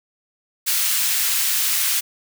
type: high-pass noise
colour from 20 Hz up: white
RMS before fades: -20 dBFS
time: 0.66-2.01 s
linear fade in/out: 20 ms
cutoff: 1700 Hz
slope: 12 dB/octave
effects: none